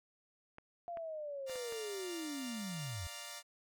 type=clicks; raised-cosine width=0.5 ms; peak=-35 dBFS; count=5; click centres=0.584 / 0.972 / 1.497 / 1.557 / 1.724 s
type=linear sweep; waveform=sine; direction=down; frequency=698.5 to 77.78 Hz; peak=-40 dBFS; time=0.88-3.07 s; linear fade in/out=0 ms
type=chord; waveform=5% pulse; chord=Bb major; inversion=first; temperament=equal; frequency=587.3 / 698.5 / 932.3 Hz; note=D5 / F5 / Bb5; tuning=0 / 0 / 0 cents; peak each=-38 dBFS; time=1.46-3.43 s; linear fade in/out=50 ms
effects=none